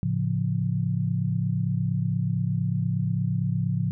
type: chord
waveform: sine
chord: A augmented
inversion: none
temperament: equal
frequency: 110 / 138.59 / 174.61 Hz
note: A2 / C#3 / E#3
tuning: 0 / 0 / 0 cents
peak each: -27 dBFS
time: 0.03-3.91 s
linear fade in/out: 0 ms
effects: none